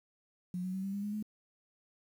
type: tone with pitch steps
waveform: sine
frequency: 180 / 185.06 / 190.26 / 195.61 / 201.1 / 206.8 / 212.6 Hz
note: F#3 / F#3 / F#3 / G3 / G3 / G#3 / G#3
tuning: -47 / +1 / +49 / -3 / +44 / -7 / +41 cents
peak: -34 dBFS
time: 0.54-1.226 s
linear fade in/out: 2 ms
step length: 98 ms
effects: 10-bit